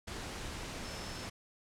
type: tone in noise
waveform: sine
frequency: 5274 Hz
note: E8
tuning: in tune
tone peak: -50 dBFS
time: 0.84-1.26 s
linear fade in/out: 10 ms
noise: pink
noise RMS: -42 dBFS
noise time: 0.07-1.3 s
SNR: -11 dB
effects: low-pass 8000 Hz 12 dB/octave